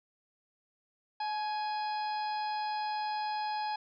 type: harmonic tone with a mistuned harmonic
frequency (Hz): 830.6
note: G#5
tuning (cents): 0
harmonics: 1 / 2 / 3 / 4 / 5 / 6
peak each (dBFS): -32 / -45 / -48 / -51 / -48 / -47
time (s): 1.2-3.76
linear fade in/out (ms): 5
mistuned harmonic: 1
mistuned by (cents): +41
effects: none